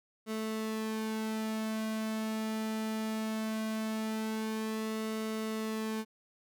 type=tone with flanger; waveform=sawtooth; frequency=219.2 Hz; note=A3; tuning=6 cents flat; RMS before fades=-35 dBFS; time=0.26-6.05 s; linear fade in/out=50 ms; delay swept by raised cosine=1.2 to 2.7 ms; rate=0.2 Hz; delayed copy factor=-0.55; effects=none